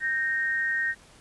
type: tone pair together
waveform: sine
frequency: 1568 / 1857.2 Hz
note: G6 / A#6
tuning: 0 / -7 cents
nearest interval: minor third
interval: 293 cents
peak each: -30 / -25 dBFS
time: 0-0.95 s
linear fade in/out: 50 ms
effects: pink hiss -54 dBFS RMS until 1.2 s + resampled to 24000 Hz